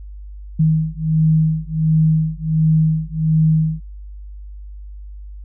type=beating tone pair; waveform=sine; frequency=157.5 / 158.9 Hz; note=D#3 / D#3; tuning=+21 / +37 cents; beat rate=1.4 Hz; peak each=-16 / -16 dBFS; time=0.59-3.81 s; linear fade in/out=10 ms; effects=added 50 Hz sine -31 dBFS peak until 5.44 s